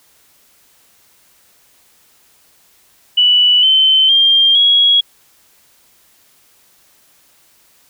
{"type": "tone with pitch steps", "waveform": "sine", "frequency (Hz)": [2960, 3075, 3195, 3319], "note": ["F#7", "G7", "G7", "G#7"], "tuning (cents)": [0, -34, 32, -2], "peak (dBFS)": -7, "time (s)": [3.17, 5.01], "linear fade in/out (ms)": 10, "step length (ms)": 460, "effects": ["white hiss -52 dBFS RMS until 7.89 s"]}